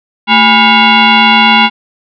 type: tone with frequency modulation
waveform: sine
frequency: 981 Hz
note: B5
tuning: 12 cents flat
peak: -3 dBFS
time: 0.27-1.7 s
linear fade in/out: 50 ms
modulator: 602 Hz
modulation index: 4
effects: none